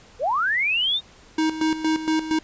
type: linear sweep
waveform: sine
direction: up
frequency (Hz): 440 to 3742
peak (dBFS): -19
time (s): 0.19-1.01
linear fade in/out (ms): 50
type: tone with tremolo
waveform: square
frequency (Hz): 315.5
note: D#4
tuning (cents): +24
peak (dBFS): -19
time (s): 1.38-2.39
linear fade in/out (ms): 5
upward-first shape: square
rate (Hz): 4.3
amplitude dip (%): 70
effects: pink hiss -50 dBFS RMS until 2.43 s + resampled to 16000 Hz